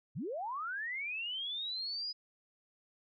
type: linear sweep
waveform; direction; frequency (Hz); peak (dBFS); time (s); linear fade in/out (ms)
sine; up; 96 to 4992; -36; 0.15-2.13; 20
effects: none